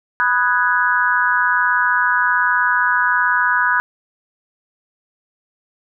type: chord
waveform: sine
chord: G# minor seventh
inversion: first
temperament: equal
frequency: 987.8 / 1244.5 / 1480 / 1661.2 Hz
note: B5 / D#6 / F#6 / G#6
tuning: 0 / 0 / 0 / 0 cents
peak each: -19 / -22 / -17 / -19 dBFS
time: 0.2-3.8 s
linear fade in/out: 0 ms
effects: none